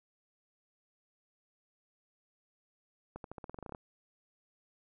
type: accelerating click train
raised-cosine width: 1 ms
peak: -29 dBFS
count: 13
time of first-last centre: 3.16-3.748 s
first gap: 82 ms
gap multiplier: 0.9
effects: none